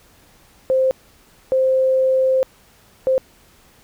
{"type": "tone bursts at uneven times", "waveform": "sine", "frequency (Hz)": 523.3, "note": "C5", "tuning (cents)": 0, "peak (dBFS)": -13, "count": 3, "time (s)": [[0.7, 0.91], [1.52, 2.43], [3.07, 3.18]], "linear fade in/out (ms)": 0, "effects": ["pink hiss -52 dBFS RMS until 3.83 s"]}